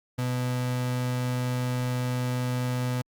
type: tone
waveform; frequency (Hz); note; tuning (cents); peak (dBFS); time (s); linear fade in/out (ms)
35% pulse; 125.1; B2; +23; -24; 0.18-3.02; 10
effects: Opus 48 kbps